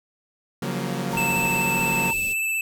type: chord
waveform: sawtooth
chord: Gb major seventh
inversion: second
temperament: equal with one note detuned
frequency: 138.59 / 174.61 / 187.8 / 233.1 Hz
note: Db3 / F3 / Gb3 / Bb3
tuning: 0 / 0 / +26 / 0 cents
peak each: -27 dBFS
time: 0.62-2.11 s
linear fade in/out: 5 ms
type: band-stop noise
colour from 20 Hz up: pink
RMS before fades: -38 dBFS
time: 1.1-2.34 s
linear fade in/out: 20 ms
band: 550 to 2900 Hz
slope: 24 dB/octave
type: tone with pitch glide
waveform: sine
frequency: 920 to 913.6 Hz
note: A#5 to A#5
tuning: -23 to -35 cents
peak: -27 dBFS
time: 1.13-2.13 s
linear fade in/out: 5 ms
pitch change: -12 cents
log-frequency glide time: 1.44-1.84 s
type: tone with vibrato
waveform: square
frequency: 2637 Hz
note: E7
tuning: in tune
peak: -23 dBFS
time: 1.17-2.61 s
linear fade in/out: 2 ms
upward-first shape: sine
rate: 16 Hz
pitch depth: 15 cents each way
effects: none